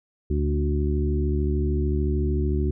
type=harmonic tone with a mistuned harmonic; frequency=73.42 Hz; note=D2; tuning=in tune; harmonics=1 / 2 / 3 / 4 / 5; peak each=-22 / -30 / -31 / -32 / -29 dBFS; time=0.3-2.71 s; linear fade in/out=5 ms; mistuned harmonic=2; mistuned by=-21 cents; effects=none